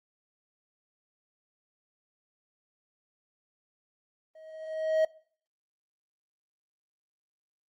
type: tone with level ramp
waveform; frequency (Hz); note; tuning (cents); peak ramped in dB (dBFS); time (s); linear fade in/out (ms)
triangle; 633; D#5; +30; -48 to -18; 4.35-5.05; 5
effects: noise-tail reverb RT60 0.5 s tail -22 dB re dry + Opus 24 kbps